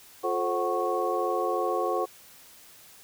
sine tone cluster, 352.8 / 435.7 / 529 / 742 / 1102 Hz, F4 / A4 / C5 / F#5 / C#6, +18 / -17 / +19 / +5 / -11 cents, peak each -31 dBFS, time 0.23-2.06 s, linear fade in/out 20 ms, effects white hiss -52 dBFS RMS until 3.03 s

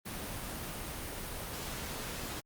pink noise, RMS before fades -40 dBFS, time 0.05-2.41 s, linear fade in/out 20 ms, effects Opus 32 kbps

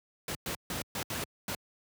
pink noise bursts at uneven times, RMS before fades -35 dBFS, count 6, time 0.28-0.35 / 0.46-0.55 / 0.7-0.82 / 0.95-1.03 / 1.1-1.24 / 1.48-1.55 s, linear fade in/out 2 ms, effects high-pass 80 Hz 12 dB/octave

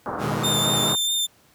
white low-pass noise, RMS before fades -29 dBFS, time 0.06-0.95 s, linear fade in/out 0 ms, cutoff 1400 Hz, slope 48 dB/octave
sawtooth chord, G# minor, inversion first, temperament equal, 123.47 / 155.56 / 207.7 Hz, B2 / D#3 / G#3, 0 / 0 / 0 cents, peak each -25 dBFS, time 0.18-0.96 s, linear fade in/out 50 ms
sawtooth tone with vibrato, 3595 Hz, A7, 36 cents sharp, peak -18 dBFS, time 0.43-1.27 s, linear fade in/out 20 ms, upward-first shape sine, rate 4.6 Hz, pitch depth 15 cents each way
effects pink hiss -57 dBFS RMS until 1.54 s + high-pass 80 Hz 12 dB/octave

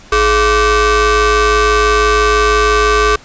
30% pulse ring-modulated tone, 370 Hz, F#4, in tune, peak -3 dBFS, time 0.12-3.16 s, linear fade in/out 5 ms, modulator 793 Hz, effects pink hiss -40 dBFS RMS until 3.24 s + resampled to 16000 Hz

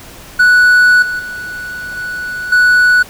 triangle tone with level steps, 1477 Hz, F#6, 3 cents flat, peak -3 / -14 / -20 / -17 / -4 dBFS, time 0.39-3.03 s, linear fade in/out 10 ms, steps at 1.02 / 1.19 / 1.97 / 2.52 s, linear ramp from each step 5 ms, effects pink hiss -35 dBFS RMS until 3.09 s

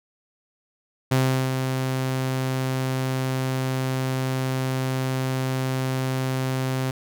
sawtooth tone with ADSR envelope, 130.81 Hz, C3, in tune, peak -13 dBFS, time 1.11-6.91 s, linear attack 9 ms, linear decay 380 ms, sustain -6 dB, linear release 3 ms, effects none

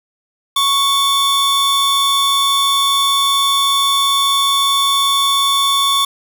45% pulse tone pair together, 1108.7 / 3523 Hz, C#6 / A7, 0 / +1 cents, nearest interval octave + minor sixth, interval 2001 cents, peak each -15 dBFS, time 0.56-6.05 s, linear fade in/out 5 ms, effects none

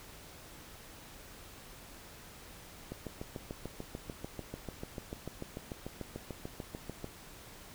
click train, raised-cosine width 2 ms, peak -26 dBFS, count 29, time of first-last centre 2.92-7.044 s, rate 6.79 Hz, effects pink hiss -52 dBFS RMS until 7.74 s

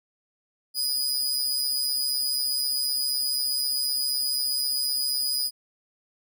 sawtooth tone with amplitude modulation, 4948 Hz, D#8, 10 cents flat, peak -19 dBFS, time 0.74-5.51 s, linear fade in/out 50 ms, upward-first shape sine, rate 135 Hz, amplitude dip 50%, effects none

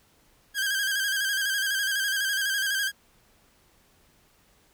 sawtooth tone with vibrato, 1600 Hz, G6, 35 cents sharp, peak -21 dBFS, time 0.54-2.92 s, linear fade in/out 50 ms, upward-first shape square, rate 12 Hz, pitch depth 46 cents each way, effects pink hiss -62 dBFS RMS until 4.73 s

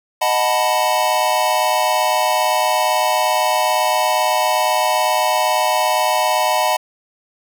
square chord, B dominant seventh, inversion first, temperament equal, 622.3 / 740 / 880 / 987.8 Hz, D#5 / F#5 / A5 / B5, 0 / 0 / 0 / 0 cents, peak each -21 dBFS, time 0.21-6.77 s, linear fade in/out 10 ms, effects none

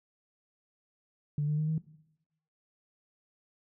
sine tone with pitch steps, 146.83 / 150.44 / 154.13 / 157.91 Hz, D3 / D3 / D#3 / D#3, 0 / +42 / -16 / +26 cents, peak -26 dBFS, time 1.38-1.78 s, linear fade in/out 2 ms, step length 100 ms, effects noise-tail reverb RT60 0.8 s tail -18 dB re dry + tanh soft clip ceiling -22 dBFS

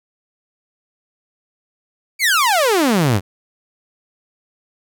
sawtooth exponential sweep, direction down, 2349 to 88.3 Hz, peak -9 dBFS, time 2.19-3.21 s, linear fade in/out 50 ms, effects none

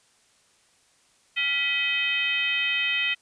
sine tone with frequency modulation, 2539 Hz, D#7, 34 cents sharp, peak -22 dBFS, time 1.36-3.15 s, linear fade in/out 20 ms, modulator 572 Hz, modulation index 1.2, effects white hiss -62 dBFS RMS until 3.21 s + resampled to 22050 Hz

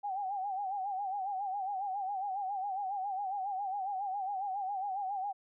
sine tone with vibrato, 784 Hz, G5, in tune, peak -33 dBFS, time 0.03-5.33 s, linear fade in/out 20 ms, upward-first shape sine, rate 7.3 Hz, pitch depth 93 cents each way, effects none

